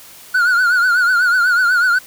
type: tone with vibrato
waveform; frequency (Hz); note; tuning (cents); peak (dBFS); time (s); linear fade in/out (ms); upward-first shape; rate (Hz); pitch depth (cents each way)
triangle; 1450; F#6; -35; -9; 0.34-1.99; 10; triangle; 8.1; 96
effects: white hiss -40 dBFS RMS until 2.06 s